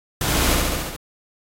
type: noise with echo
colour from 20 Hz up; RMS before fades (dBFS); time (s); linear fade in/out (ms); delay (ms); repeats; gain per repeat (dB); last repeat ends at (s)
pink; -22; 0.21-0.55; 2; 69; 6; -2; 0.964
effects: AAC 48 kbps